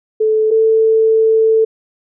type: tone pair in turn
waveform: sine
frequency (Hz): 435.4 / 443.5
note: A4 / A4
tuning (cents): -18 / +14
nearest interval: unison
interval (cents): 32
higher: second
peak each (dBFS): -10 / -8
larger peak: second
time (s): 0.2-0.51 / 0.51-1.65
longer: second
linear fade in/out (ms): 10
effects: none